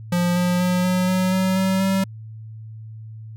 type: tone with pitch steps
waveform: square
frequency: 175.9 / 178.15 / 180.43 / 182.74 / 185.07 / 187.44 / 189.84 / 192.26 Hz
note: F3 / F3 / F#3 / F#3 / F#3 / F#3 / F#3 / G3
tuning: +13 / +35 / -43 / -21 / +1 / +23 / +45 / -33 cents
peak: -18 dBFS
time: 0.12-2.04 s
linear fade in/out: 5 ms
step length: 240 ms
effects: added 110 Hz sine -34 dBFS peak until 3.36 s